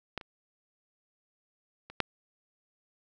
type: clicks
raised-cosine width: 0.3 ms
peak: -18 / -29 / -29 / -9 dBFS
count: 4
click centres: 0.177 / 0.212 / 1.9 / 2.003 s
effects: none